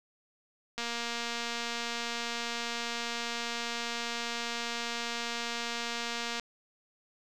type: click train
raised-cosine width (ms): 0.2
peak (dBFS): -18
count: 1321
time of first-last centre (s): 0.78-6.397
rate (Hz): 235
effects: none